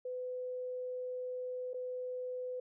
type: tone with dropouts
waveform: sine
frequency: 503 Hz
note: B4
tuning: 32 cents sharp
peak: -37 dBFS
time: 0.05-2.6 s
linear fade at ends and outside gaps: 5 ms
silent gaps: 1.734-1.742 s
effects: none